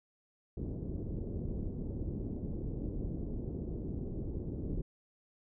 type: low-pass noise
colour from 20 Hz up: pink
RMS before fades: -38 dBFS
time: 0.57-4.82 s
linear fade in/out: 5 ms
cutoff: 400 Hz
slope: 24 dB/octave
effects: none